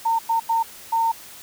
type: tone bursts at uneven times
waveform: sine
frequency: 911 Hz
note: A#5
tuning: 40 cents flat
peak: -17 dBFS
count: 4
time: 0.05-0.19 / 0.29-0.4 / 0.49-0.63 / 0.92-1.12 s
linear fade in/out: 10 ms
effects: white hiss -42 dBFS RMS until 1.42 s